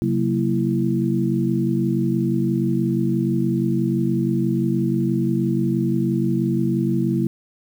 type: tone cluster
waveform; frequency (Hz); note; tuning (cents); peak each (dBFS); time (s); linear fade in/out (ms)
sine; 133.3 / 184.1 / 230.2 / 333; C3 / F#3 / A#3 / E4; +33 / -8 / -22 / +18; -23; 0.02-7.27; 0
effects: 8-bit